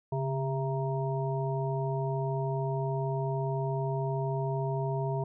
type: harmonic tone with a mistuned harmonic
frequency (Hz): 133.5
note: C3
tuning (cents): +35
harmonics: 1 / 3 / 5 / 7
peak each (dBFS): -30 / -35 / -37 / -38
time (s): 0.12-5.24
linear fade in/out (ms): 5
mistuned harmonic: 1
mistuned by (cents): +57
effects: none